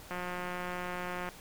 click train, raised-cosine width 0.5 ms, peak -23 dBFS, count 212, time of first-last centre 0.11-1.289 s, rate 179 Hz, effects pink hiss -51 dBFS RMS until 1.4 s

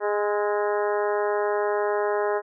harmonic tone with a mistuned harmonic, 206.8 Hz, G#3, 7 cents flat, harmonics 2 / 3 / 4 / 5 / 6 / 7 / 8 / 9, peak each -24 / -28 / -30 / -32 / -37 / -37 / -37 / -40 dBFS, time 0-2.42 s, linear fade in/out 50 ms, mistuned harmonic 6, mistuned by +42 cents, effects none

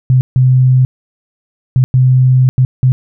sine tone bursts at uneven times, 128.6 Hz, C3, 30 cents flat, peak -5 dBFS, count 6, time 0.1-0.21 / 0.36-0.85 / 1.76-1.84 / 1.94-2.49 / 2.58-2.65 / 2.83-2.92 s, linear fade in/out 0 ms, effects none

